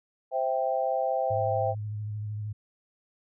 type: chord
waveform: sine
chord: C major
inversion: none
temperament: equal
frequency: 523.3 / 659.3 / 784 Hz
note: C5 / E5 / G5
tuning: 0 / 0 / 0 cents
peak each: -29 dBFS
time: 0.31-1.75 s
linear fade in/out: 50 ms
type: tone with vibrato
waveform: sine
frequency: 105.6 Hz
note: G#2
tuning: 29 cents sharp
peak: -31 dBFS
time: 1.3-2.53 s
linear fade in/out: 10 ms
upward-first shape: sine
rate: 13 Hz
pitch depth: 29 cents each way
effects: none